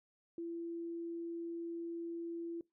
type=tone; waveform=sine; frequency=337.1 Hz; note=E4; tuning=39 cents sharp; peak=-39 dBFS; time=0.38-2.61 s; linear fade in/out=2 ms; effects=noise-tail reverb RT60 0.2 s tail -23 dB re dry